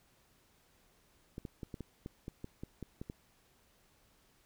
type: clicks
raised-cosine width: 3 ms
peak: -29 dBFS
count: 12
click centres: 1.381 / 1.452 / 1.632 / 1.742 / 1.807 / 2.061 / 2.281 / 2.444 / 2.635 / 2.827 / 3.015 / 3.099 s
effects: pink hiss -69 dBFS RMS until 4.45 s